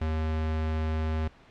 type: tone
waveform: square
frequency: 78.8 Hz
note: D#2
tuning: 23 cents sharp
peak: -27 dBFS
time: 0.01-1.28 s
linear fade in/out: 5 ms
effects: pink hiss -55 dBFS RMS until 1.5 s + low-pass 3000 Hz 12 dB/octave